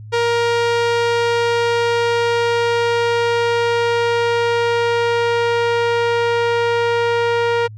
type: tone with low-pass filter sweep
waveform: sawtooth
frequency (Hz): 470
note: A#4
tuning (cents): +14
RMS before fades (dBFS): -17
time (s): 0.12-7.68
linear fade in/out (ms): 20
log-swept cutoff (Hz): 4800 to 2900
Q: 0.73
effects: added 107 Hz sine -32 dBFS peak until 7.77 s